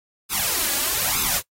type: noise with flanger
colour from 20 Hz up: white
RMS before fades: -22 dBFS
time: 0.29-1.42 s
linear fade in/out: 50 ms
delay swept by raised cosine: 0.78 to 3.58 ms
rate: 1.1 Hz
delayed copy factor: +0.9
effects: noise-tail reverb RT60 0.1 s tail -22 dB re dry + AAC 48 kbps